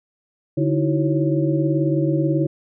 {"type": "tone cluster", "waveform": "sine", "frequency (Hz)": [145.7, 310.9, 329.3, 375.9, 550], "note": ["D3", "D#4", "E4", "F#4", "C#5"], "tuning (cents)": [-13, -1, -2, 27, -14], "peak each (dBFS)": [-20, -25, -21, -28, -27], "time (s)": [0.57, 2.47], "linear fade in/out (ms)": 10, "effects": []}